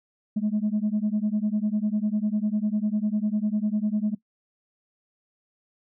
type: beating tone pair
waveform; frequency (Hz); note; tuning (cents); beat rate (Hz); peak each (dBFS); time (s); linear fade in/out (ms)
sine; 206.9 / 216.9; G#3 / A3; -6 / -25; 10; -24; 0.36-4.15; 10
effects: noise-tail reverb RT60 0.1 s tail -20 dB re dry + tanh soft clip ceiling -18 dBFS